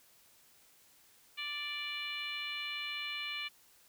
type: harmonic tone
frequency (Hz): 587.3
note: D5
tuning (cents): 0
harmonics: 2 / 3 / 4 / 5 / 6 / 7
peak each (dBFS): -49 / -48 / -40 / -42 / -46 / -49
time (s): 1.37-3.49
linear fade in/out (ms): 20
effects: white hiss -64 dBFS RMS until 3.88 s